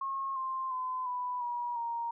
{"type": "tone with pitch steps", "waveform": "sine", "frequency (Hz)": [1083, 1051.6, 1021, 991.4, 962.6, 934.7], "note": ["C#6", "C6", "C6", "B5", "B5", "A#5"], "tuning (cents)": [-41, 8, -43, 6, -45, 4], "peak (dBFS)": -32, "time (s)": [0.01, 2.11], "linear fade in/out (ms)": 5, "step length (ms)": 350, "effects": []}